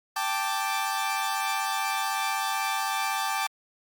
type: chord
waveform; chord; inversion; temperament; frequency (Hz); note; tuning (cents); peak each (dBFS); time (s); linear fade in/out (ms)
sawtooth; G suspended second; none; equal; 784 / 880 / 1174.7; G5 / A5 / D6; 0 / 0 / 0; -27; 0.16-3.47; 5
effects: Opus 48 kbps